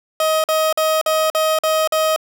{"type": "tone bursts", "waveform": "30% pulse", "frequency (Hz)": 630, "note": "D#5", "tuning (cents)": 21, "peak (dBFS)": -12, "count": 7, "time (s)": [0.2, 2.162], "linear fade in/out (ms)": 2, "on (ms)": 240, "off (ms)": 47, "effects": []}